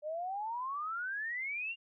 sine exponential sweep, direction up, 589 to 2835 Hz, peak -35 dBFS, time 0.02-1.76 s, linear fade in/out 50 ms, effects none

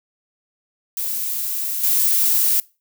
violet noise with level steps, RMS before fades -24 / -17 dBFS, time 0.97-2.6 s, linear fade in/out 2 ms, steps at 1.83 s, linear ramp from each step 5 ms, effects noise-tail reverb RT60 0.3 s tail -23 dB re dry

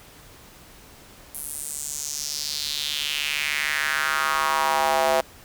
square tone with high-pass filter sweep, 73.42 Hz, D2, in tune, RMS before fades -25 dBFS, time 1.34-5.21 s, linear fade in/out 5 ms, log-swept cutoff 11000 to 620 Hz, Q 3.2, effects pink hiss -48 dBFS RMS until 5.44 s

